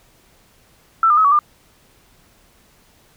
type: tone with pitch steps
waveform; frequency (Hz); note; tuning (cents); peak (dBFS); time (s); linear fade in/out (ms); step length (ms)
sine; 1330 / 1205 / 1280 / 1135 / 1202; E6 / D6 / D#6 / C#6 / D6; +15 / +44 / +49 / +41 / +40; -10; 1.03-1.39; 2; 72
effects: pink hiss -54 dBFS RMS until 3.16 s